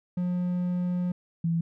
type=tone pair in turn; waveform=triangle / sine; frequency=178.6 / 166.67 Hz; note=F3 / E3; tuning=+39 / +19 cents; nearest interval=minor second; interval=120 cents; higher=first; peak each=-23 dBFS; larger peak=neither; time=0.17-1.12 / 1.44-1.61 s; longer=first; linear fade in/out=5 ms; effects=none